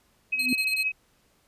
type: tone with tremolo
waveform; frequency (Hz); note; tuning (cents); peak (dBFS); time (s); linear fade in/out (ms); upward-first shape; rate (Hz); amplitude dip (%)
sine; 2547; D#7; +40; -21; 0.32-0.92; 10; triangle; 15; 65
type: tone with exponential growth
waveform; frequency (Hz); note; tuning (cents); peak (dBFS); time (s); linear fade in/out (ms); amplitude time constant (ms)
sine; 252.9; B3; +41; -20; 0.34-0.53; 2; 40
type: tone bursts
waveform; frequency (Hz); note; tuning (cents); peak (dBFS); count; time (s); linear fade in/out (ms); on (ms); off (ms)
sawtooth; 4186; C8; 0; -27; 5; 0.39-0.832; 5; 70; 23
effects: pink hiss -65 dBFS RMS until 1.47 s + resampled to 32000 Hz